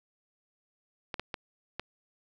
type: clicks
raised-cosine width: 0.3 ms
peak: -18 dBFS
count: 4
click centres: 1.142 / 1.196 / 1.342 / 1.796 s
effects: 9-bit